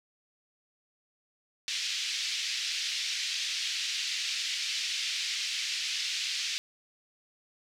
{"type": "band-pass noise", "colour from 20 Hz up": "white", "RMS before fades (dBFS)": -33, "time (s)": [1.68, 6.58], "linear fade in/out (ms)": 0, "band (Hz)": [2200, 5400], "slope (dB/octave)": 24, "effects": []}